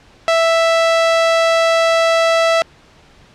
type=tone; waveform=sawtooth; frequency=660 Hz; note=E5; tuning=2 cents sharp; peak=-7 dBFS; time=0.28-2.62 s; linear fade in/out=0 ms; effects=pink hiss -47 dBFS RMS until 3.34 s + low-pass 5000 Hz 12 dB/octave